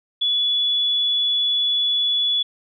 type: tone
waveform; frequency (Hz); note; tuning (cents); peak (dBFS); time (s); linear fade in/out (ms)
sine; 3419; G#7; +50; -17; 0.21-2.43; 10
effects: none